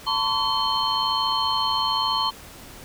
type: tone cluster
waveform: sine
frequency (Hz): 891 / 1025 / 1126 / 3095 / 4268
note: A5 / C6 / C#6 / G7 / C8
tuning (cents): +22 / -36 / +27 / -23 / +34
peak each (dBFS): -27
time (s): 0.06-2.31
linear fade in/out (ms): 20
effects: pink hiss -43 dBFS RMS until 2.84 s